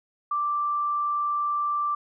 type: tone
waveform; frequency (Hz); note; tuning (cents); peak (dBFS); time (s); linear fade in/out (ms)
sine; 1174.7; D6; 0; -23; 0.31-1.95; 5
effects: none